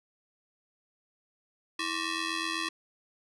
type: ring-modulated tone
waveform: 10% pulse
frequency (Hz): 740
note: F#5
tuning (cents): 0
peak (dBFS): -19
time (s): 1.79-2.69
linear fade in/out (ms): 5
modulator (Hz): 414
effects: resampled to 22050 Hz + 10-bit